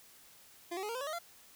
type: tone with pitch steps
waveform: 25% pulse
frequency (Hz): 345.2 / 380.8 / 420.1 / 463.5 / 511.3 / 564 / 622.2 / 686.4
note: F4 / F#4 / G#4 / A#4 / C5 / C#5 / D#5 / F5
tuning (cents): -20 / +50 / +20 / -10 / -40 / +30 / 0 / -30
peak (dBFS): -33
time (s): 0.71-1.19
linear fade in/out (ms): 10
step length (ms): 60
effects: white hiss -59 dBFS RMS until 1.55 s